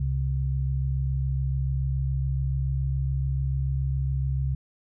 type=tone pair together; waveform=sine; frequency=67.16 / 134.2 Hz; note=C2 / C3; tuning=+46 / +44 cents; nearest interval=octave; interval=1198 cents; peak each=-26 dBFS; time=0-4.55 s; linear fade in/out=5 ms; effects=none